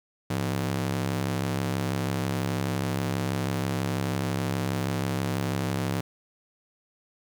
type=ring-modulated tone; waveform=sawtooth; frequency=138.59 Hz; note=C#3; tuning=in tune; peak=-19 dBFS; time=0.3-6.01 s; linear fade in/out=5 ms; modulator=33.2 Hz; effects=9-bit